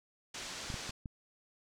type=low-pass noise; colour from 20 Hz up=white; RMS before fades=-44 dBFS; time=0.34-0.91 s; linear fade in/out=5 ms; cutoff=6800 Hz; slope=24 dB/octave
type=clicks; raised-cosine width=5 ms; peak=-28 / -28 / -32 / -29 dBFS; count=4; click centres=0.702 / 0.742 / 0.894 / 1.058 s
effects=none